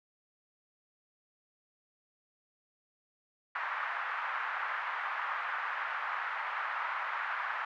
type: band-pass noise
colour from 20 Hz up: white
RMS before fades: -36 dBFS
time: 3.55-7.65 s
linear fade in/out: 5 ms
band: 920 to 1700 Hz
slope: 24 dB/octave
effects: none